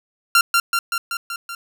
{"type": "tone with echo", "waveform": "sawtooth", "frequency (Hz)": 1380, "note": "F6", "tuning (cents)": -21, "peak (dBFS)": -7, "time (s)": [0.35, 0.41], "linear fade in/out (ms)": 2, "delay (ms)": 190, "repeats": 6, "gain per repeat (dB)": -3, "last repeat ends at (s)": 1.55, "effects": []}